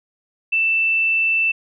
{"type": "tone", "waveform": "sine", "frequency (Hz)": 2660, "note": "E7", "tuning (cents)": 15, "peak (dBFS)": -15, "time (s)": [0.52, 1.52], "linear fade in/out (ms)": 10, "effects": []}